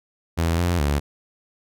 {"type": "tone with pitch steps", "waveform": "sawtooth", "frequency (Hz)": [83.1, 87.3, 72.1], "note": ["E2", "F2", "D2"], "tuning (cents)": [15, 0, -31], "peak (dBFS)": -15, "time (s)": [0.37, 1], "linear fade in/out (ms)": 20, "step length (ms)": 210, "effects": []}